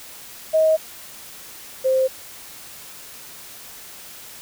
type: tone pair in turn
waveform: sine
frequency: 633 / 523.5 Hz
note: D#5 / C5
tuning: +30 / +1 cents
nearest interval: minor third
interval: 329 cents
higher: first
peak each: -13 / -15 dBFS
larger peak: first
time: 0.53-0.77 / 1.84-2.08 s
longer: neither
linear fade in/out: 20 ms
effects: white hiss -40 dBFS RMS until 4.41 s